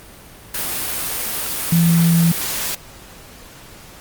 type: tone in noise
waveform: sine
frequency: 167.9 Hz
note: E3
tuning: 32 cents sharp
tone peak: -11 dBFS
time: 1.72-2.32 s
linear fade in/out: 5 ms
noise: white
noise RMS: -23 dBFS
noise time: 0.54-2.75 s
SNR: +9 dB
effects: pink hiss -41 dBFS RMS until 4 s + Opus 32 kbps